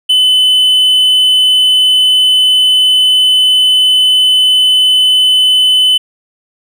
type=tone; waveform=triangle; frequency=3021 Hz; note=F#7; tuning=35 cents sharp; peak=-4 dBFS; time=0.09-5.98 s; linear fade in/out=10 ms; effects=none